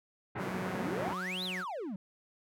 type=band-pass noise; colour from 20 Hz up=pink; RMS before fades=-38 dBFS; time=0.35-1.14 s; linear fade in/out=10 ms; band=110 to 2000 Hz; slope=24 dB/octave
type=tone with pitch glide; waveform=sawtooth; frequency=186.1 to 183.96 Hz; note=F#3 to F#3; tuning=+10 to -10 cents; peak=-35 dBFS; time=0.37-1.65 s; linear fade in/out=50 ms; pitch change=-20 cents; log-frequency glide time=0.65-0.86 s
type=exponential two-way sweep; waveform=triangle; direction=up then down; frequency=174.61 to 4200 to 174.61 Hz; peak=-34 dBFS; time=0.76-1.96 s; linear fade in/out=2 ms; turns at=1.44 s
effects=none